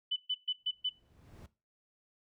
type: tone bursts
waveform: sine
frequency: 3000 Hz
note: F#7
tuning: 23 cents sharp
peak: -29 dBFS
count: 5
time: 0.11-0.895 s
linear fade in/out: 10 ms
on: 53 ms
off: 130 ms
type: noise with exponential growth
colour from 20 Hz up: brown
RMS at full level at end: -45 dBFS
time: 0.58-1.46 s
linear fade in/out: 2 ms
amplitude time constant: 190 ms
effects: noise-tail reverb RT60 0.3 s tail -17 dB re dry + high-pass 60 Hz 12 dB/octave